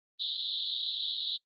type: band-pass noise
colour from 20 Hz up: pink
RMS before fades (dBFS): -34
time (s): 0.19-1.38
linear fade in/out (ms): 20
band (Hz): 3400 to 4100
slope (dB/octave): 96
effects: noise-tail reverb RT60 0.1 s tail -25 dB re dry + Opus 32 kbps